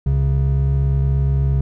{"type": "tone pair together", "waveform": "triangle", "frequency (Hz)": [67.8, 136.39], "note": ["C#2", "C#3"], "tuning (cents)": [-38, -28], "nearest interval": "octave", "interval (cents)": 1210, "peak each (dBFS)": [-15, -15], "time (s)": [0.06, 1.61], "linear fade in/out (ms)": 5, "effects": []}